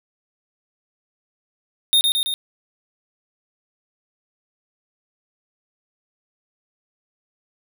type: tone with echo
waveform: square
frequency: 3682 Hz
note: A#7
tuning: 22 cents flat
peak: -13 dBFS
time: 1.93-2.01 s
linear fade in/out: 0 ms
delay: 110 ms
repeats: 3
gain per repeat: -3 dB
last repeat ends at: 2.34 s
effects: none